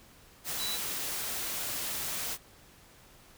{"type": "tone in noise", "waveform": "sine", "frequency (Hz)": 3952, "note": "B7", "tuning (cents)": 0, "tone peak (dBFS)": -34, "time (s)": [0.57, 0.79], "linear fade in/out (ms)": 50, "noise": "white", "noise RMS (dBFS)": -35, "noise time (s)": [0.44, 2.38], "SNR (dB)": -2, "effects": ["pink hiss -57 dBFS RMS until 3.37 s"]}